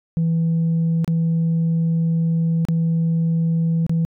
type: tone with dropouts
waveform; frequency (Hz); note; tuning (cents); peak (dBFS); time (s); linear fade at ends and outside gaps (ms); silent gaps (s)
sine; 164.81; E3; 0; -14; 0.17-4.05; 0; 1.045-1.078 / 2.651-2.686 / 3.865-3.895
effects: tanh soft clip ceiling -14 dBFS